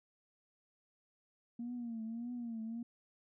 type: tone with vibrato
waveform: sine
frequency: 233.1 Hz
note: A#3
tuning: in tune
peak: -38 dBFS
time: 1.59-2.83 s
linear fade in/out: 5 ms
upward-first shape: triangle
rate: 1.7 Hz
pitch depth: 100 cents each way
effects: tanh soft clip ceiling -35 dBFS